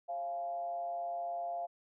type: tone with frequency modulation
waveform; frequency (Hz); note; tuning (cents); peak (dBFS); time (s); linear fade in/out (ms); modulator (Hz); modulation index
sine; 692; F5; -16; -35; 0.08-1.67; 20; 153; 0.45
effects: none